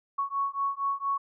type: beating tone pair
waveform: sine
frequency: 1108 / 1112.3 Hz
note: C#6 / C#6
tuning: -1 / +6 cents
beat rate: 4.3 Hz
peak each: -30 dBFS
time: 0.18-1.18 s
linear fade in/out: 10 ms
effects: none